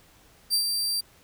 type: tone with ADSR envelope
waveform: sawtooth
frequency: 4699 Hz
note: D8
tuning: in tune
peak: -17 dBFS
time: 0.5-1.01 s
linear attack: 38 ms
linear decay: 94 ms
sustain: -5 dB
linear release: 10 ms
effects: pink hiss -57 dBFS RMS until 1.23 s